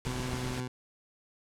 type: noise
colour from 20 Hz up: pink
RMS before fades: -39 dBFS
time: 0.05-0.6 s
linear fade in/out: 0 ms
type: tone with tremolo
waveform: 20% pulse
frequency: 126 Hz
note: B2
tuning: 35 cents sharp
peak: -28 dBFS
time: 0.06-0.68 s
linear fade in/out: 5 ms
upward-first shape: triangle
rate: 7.8 Hz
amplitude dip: 30%
type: click train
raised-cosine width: 5 ms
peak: -26 dBFS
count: 4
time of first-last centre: 0.07-0.464 s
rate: 7.61 Hz
effects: low-pass 9000 Hz 12 dB/octave